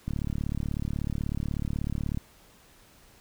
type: click train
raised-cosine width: 5 ms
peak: -18 dBFS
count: 77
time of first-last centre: 0.08-2.174 s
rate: 36.3 Hz
effects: pink hiss -57 dBFS RMS until 3.2 s